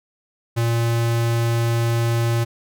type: tone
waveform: square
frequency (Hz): 116.5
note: A#2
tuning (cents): -1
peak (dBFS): -18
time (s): 0.56-2.45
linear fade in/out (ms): 20
effects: none